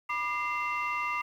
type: tone cluster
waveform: sine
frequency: 978 / 1195 / 2080 / 2729 Hz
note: B5 / D6 / C7 / F7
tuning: -17 / +30 / -11 / -41 cents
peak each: -35 / -31 / -33 / -36 dBFS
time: 0.09-1.22 s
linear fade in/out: 10 ms
effects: tanh soft clip ceiling -23 dBFS + 10-bit